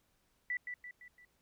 sine tone with echo, 1971 Hz, B6, 4 cents flat, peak -33 dBFS, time 0.5-0.57 s, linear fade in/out 2 ms, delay 170 ms, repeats 4, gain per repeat -6 dB, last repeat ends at 1.25 s, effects pink hiss -75 dBFS RMS until 1.41 s

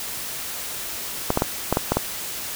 clicks, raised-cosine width 1 ms, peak -4 dBFS, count 7, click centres 1.304 / 1.374 / 1.421 / 1.726 / 1.771 / 1.92 / 1.97 s, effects white hiss -31 dBFS RMS until 2.55 s

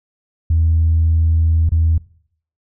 sine tone with dropouts, 81.2 Hz, E2, 26 cents flat, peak -10 dBFS, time 0.5-1.98 s, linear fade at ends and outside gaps 5 ms, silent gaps 1.692-1.718 s, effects noise-tail reverb RT60 0.6 s tail -21 dB re dry + tanh soft clip ceiling -7 dBFS

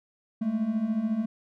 triangle beating tone pair, 208.9 / 222.9 Hz, G#3 / A3, +10 / +23 cents, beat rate 14 Hz, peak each -29 / -24 dBFS, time 0.41-1.26 s, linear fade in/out 10 ms, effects none

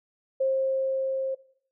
sine tone with level ramp, 532 Hz, C5, 29 cents sharp, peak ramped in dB -21 to -26 dBFS, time 0.4-1.35 s, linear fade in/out 10 ms, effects noise-tail reverb RT60 0.6 s tail -19 dB re dry

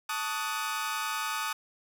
sawtooth chord, D# half-diminished seventh, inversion second, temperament equal with one note detuned, 880 / 1134 / 1244.5 / 1480 Hz, A5 / C#6 / D#6 / F#6, 0 / +39 / 0 / 0 cents, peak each -33 / -35 / -30 / -34 dBFS, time 0.09-1.53 s, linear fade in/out 5 ms, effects none

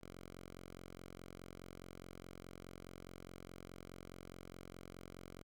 5% pulse tone, 44.79 Hz, F1, 44 cents sharp, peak -40 dBFS, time 0.01-5.43 s, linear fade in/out 10 ms, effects none

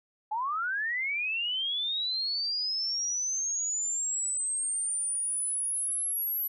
sine linear sweep, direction up, 825 to 11840 Hz, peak -28 dBFS, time 0.31-6.48 s, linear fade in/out 10 ms, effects none

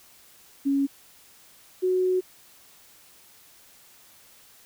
sine tone pair in turn, 277.2 / 368.8 Hz, C#4 / F#4, 0 / -6 cents, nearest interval perfect fourth, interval 494 cents, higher second, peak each -20 dBFS, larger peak neither, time 0.65-0.87 / 1.82-2.21 s, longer second, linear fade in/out 20 ms, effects white hiss -54 dBFS RMS until 4.65 s

